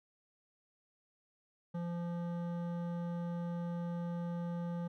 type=tone with hard clipping; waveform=sine; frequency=172.3 Hz; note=F3; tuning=23 cents flat; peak=-38 dBFS; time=1.74-4.88 s; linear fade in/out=10 ms; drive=13 dB; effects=none